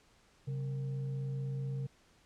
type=tone with frequency modulation; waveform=sine; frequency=135.5 Hz; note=C#3; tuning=39 cents flat; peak=-34 dBFS; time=0.47-1.87 s; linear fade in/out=10 ms; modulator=327 Hz; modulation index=0.32; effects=pink hiss -66 dBFS RMS until 2.25 s + low-pass 8000 Hz 12 dB/octave